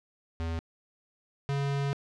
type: tone pair in turn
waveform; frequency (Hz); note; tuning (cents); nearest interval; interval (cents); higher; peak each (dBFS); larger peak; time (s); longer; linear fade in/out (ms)
square; 82.41 / 140.1; E2 / C#3; 0 / +19; major sixth; 919; second; -31 / -28; second; 0.4-0.59 / 1.49-1.93; second; 0
effects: low-pass 5000 Hz 12 dB/octave